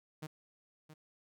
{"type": "tone with echo", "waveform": "sawtooth", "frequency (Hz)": 154.9, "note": "D#3", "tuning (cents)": -7, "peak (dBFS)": -37, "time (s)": [0.22, 0.27], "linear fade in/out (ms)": 10, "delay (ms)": 670, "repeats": 1, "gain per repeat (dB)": -11, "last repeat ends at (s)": 0.94, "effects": []}